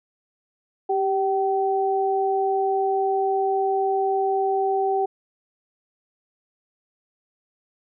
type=tone pair together; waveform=sine; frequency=391.5 / 767.8 Hz; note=G4 / G5; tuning=-2 / -36 cents; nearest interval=octave; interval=1166 cents; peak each=-22 dBFS; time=0.89-5.06 s; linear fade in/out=10 ms; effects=none